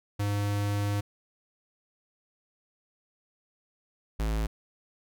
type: tone pair in turn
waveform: square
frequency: 102.1 / 54.09 Hz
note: G#2 / A1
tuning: -29 / -29 cents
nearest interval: major seventh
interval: 1100 cents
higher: first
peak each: -27 dBFS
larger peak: neither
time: 0.19-1.01 / 4.19-4.47 s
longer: first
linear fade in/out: 10 ms
effects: none